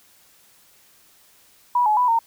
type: tone with pitch steps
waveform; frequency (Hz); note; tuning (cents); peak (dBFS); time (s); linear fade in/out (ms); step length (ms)
sine; 976 / 850 / 990 / 917; B5 / G#5 / B5 / A#5; -21 / +40 / +4 / -29; -15; 1.75-2.19; 5; 110
effects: white hiss -55 dBFS RMS until 2.26 s